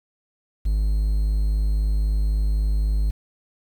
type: tone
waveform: triangle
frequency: 51.91 Hz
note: G#1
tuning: in tune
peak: -16 dBFS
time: 0.65-3.11 s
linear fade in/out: 10 ms
effects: 8-bit